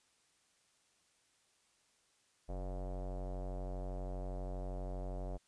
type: tone with low-pass filter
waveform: square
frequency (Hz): 46.25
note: F#1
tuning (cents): 0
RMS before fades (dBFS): -41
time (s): 2.48-5.38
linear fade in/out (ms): 20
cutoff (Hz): 650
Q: 3.7
effects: white hiss -73 dBFS RMS until 5.47 s + resampled to 22050 Hz